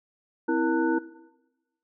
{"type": "tone cluster", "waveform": "sine", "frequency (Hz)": [260.2, 328.2, 471, 900, 1481], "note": ["C4", "E4", "A#4", "A5", "F#6"], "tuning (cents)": [-9, -8, 18, 39, 1], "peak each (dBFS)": [-29, -24, -30, -31, -32], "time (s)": [0.48, 0.99], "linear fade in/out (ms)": 10, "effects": ["noise-tail reverb RT60 1.0 s tail -17 dB re dry"]}